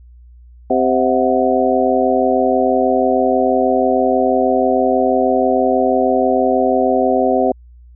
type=harmonic tone with a mistuned harmonic; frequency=130 Hz; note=C3; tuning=11 cents flat; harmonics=2 / 3 / 4 / 5 / 6; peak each=-18 / -18 / -18 / -18 / -18 dBFS; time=0.7-7.52 s; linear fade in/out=5 ms; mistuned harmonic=6; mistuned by=-100 cents; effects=added 60 Hz sine -39 dBFS peak until 7.95 s